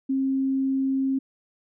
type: tone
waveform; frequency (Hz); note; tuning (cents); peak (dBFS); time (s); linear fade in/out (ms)
sine; 267.8; C4; +40; -21; 0.09-1.19; 10
effects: none